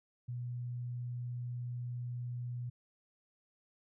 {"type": "tone", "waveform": "sine", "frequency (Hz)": 122.1, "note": "B2", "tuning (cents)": -19, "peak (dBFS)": -37, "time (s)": [0.28, 2.7], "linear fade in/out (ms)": 10, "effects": []}